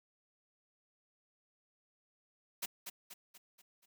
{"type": "noise with echo", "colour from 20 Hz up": "white", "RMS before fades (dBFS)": -38, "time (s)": [2.62, 2.66], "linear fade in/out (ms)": 10, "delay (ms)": 240, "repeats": 5, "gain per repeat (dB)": -6, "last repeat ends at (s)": 3.86, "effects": ["high-pass 200 Hz 12 dB/octave"]}